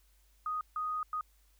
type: tone bursts at uneven times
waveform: sine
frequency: 1244.5 Hz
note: D#6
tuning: in tune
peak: -32 dBFS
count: 3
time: 0.46-0.61 / 0.76-1.03 / 1.13-1.21 s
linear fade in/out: 2 ms
effects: added 50 Hz sine -64 dBFS peak until 1.59 s + white hiss -71 dBFS RMS until 1.59 s